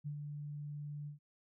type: tone with ADSR envelope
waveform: sine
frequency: 146.83 Hz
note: D3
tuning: in tune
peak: -37 dBFS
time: 0.04-1.19 s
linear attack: 28 ms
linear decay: 86 ms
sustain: -4 dB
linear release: 120 ms
effects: none